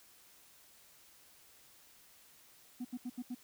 sine tone bursts, 247.1 Hz, B3, 1 cent sharp, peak -35 dBFS, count 5, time 2.8-3.349 s, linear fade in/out 10 ms, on 49 ms, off 76 ms, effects tanh soft clip ceiling -36 dBFS + white hiss -62 dBFS RMS until 3.43 s

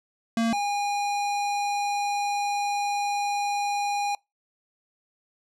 square tone pair in turn, 228.7 / 815 Hz, A#3 / G#5, -33 / -33 cents, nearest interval octave + minor seventh, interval 2200 cents, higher second, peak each -22 / -25 dBFS, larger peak first, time 0.37-0.53 / 0.53-4.15 s, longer second, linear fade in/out 2 ms, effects noise-tail reverb RT60 0.2 s tail -25 dB re dry + low-pass 8000 Hz 12 dB/octave

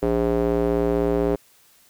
square tone with band-pass filter, 58 Hz, A#1, 8 cents flat, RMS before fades -21 dBFS, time 0.02-1.36 s, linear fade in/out 10 ms, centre 430 Hz, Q 2.4, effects white hiss -56 dBFS RMS until 1.89 s

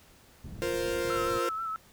white low-pass noise, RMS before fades -43 dBFS, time 0.44-1.39 s, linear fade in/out 2 ms, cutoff 160 Hz, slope 12 dB/octave
45% pulse chord, F suspended fourth, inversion none, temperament equal, 349.2 / 466.2 / 523.3 Hz, F4 / Bb4 / C5, 0 / 0 / 0 cents, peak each -33 dBFS, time 0.62-1.49 s, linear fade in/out 0 ms
sine tone with vibrato, 1318.5 Hz, E6, in tune, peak -31 dBFS, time 1.1-1.76 s, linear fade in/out 0 ms, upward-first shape sine, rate 6.2 Hz, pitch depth 37 cents each way
effects pink hiss -58 dBFS RMS until 1.92 s

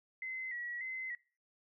sine tone with vibrato, 1988 Hz, B6, 11 cents sharp, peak -38 dBFS, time 0.22-1.15 s, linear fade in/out 2 ms, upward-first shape square, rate 1.7 Hz, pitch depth 56 cents each way, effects noise-tail reverb RT60 0.4 s tail -24 dB re dry

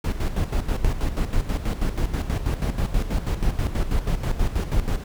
brown noise with tremolo, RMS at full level -21 dBFS, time 0.04-5.04 s, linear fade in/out 5 ms, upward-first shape square, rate 6.2 Hz, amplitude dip 65%, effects none

